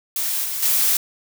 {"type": "noise with level steps", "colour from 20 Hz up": "blue", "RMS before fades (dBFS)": [-23, -26, -18], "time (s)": [0.16, 0.97], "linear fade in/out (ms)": 2, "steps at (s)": [0.44, 0.62], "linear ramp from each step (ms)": 10, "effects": []}